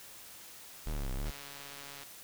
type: linear two-way sweep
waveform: square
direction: down then up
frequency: 40.08 to 31.4 to 40.08 Hz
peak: -34 dBFS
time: 0.86-1.31 s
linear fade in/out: 10 ms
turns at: 1.12 s
type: click train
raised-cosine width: 0.2 ms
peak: -30 dBFS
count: 110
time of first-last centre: 1.26-2.033 s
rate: 141 Hz
effects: white hiss -51 dBFS RMS until 2.23 s